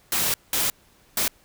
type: noise bursts at uneven times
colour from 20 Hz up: white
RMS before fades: -23 dBFS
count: 3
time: 0.12-0.34 / 0.53-0.7 / 1.17-1.28 s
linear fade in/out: 2 ms
effects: pink hiss -58 dBFS RMS until 1.44 s